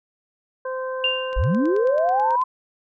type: harmonic tone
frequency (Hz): 518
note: C5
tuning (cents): -17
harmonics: 1 / 2 / 3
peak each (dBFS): -26 / -32 / -36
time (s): 0.65-2.36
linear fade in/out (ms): 5
type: tone with exponential decay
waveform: sine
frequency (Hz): 2794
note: F7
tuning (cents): 0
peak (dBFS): -16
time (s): 1.04-1.55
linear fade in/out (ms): 2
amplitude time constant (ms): 110
type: click train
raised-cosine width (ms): 0.2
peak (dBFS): -25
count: 11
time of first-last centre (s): 1.33-2.416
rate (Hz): 9.21
type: linear sweep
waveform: sine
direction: up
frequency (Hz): 30.27 to 1046.5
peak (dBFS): -17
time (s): 1.36-2.44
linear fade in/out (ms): 10
effects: none